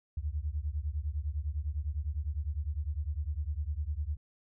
sine beating tone pair, 70.2 / 80.1 Hz, C#2 / E2, +22 / -49 cents, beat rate 9.9 Hz, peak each -34 / -35 dBFS, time 0.17-4.17 s, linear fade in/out 5 ms, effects none

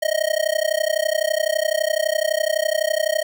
square tone with amplitude modulation, 626 Hz, D#5, 10 cents sharp, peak -15 dBFS, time 0.02-3.23 s, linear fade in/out 10 ms, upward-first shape sine, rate 31.9 Hz, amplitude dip 100%, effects none

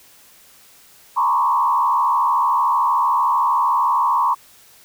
sine tone with frequency modulation, 1019 Hz, C6, 46 cents flat, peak -14 dBFS, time 1.16-4.35 s, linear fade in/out 20 ms, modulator 73.2 Hz, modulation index 1.5, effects white hiss -49 dBFS RMS until 4.84 s

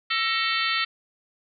harmonic tone with a mistuned harmonic, 444.1 Hz, A4, 16 cents sharp, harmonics 3 / 4 / 5 / 6 / 7 / 8 / 9 / 10, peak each -28 / -29 / -30 / -31 / -31 / -32 / -33 / -33 dBFS, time 0.1-0.85 s, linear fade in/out 10 ms, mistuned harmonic 4, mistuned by +93 cents, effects none

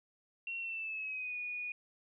sine tone with pitch glide, 2730 to 2460 Hz, F7 to D#7, -40 to -20 cents, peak -37 dBFS, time 0.47-1.72 s, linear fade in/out 2 ms, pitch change -180 cents, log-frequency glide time 0.59-1.37 s, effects none

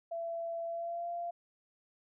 sine tone with pitch glide, 671 to 689.9 Hz, E5 to F5, +31 to -21 cents, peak -35 dBFS, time 0.11-1.31 s, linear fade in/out 10 ms, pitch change +48 cents, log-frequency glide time 0.66-1.09 s, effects none

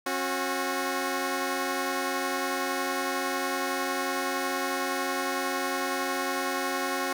10% pulse tone pair together, 271.1 / 365.1 Hz, C#4 / F#4, -38 / -23 cents, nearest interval perfect fourth, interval 515 cents, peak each -22 dBFS, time 0.06-7.13 s, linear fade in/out 5 ms, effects none

